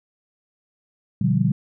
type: chord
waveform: sine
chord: G dominant seventh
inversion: first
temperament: just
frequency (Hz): 122.5 / 147 / 176.4 / 196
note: B2 / D3 / F3 / G3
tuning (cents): -14 / +2 / +18 / 0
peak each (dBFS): -22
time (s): 1.21-1.52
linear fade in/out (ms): 5
effects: none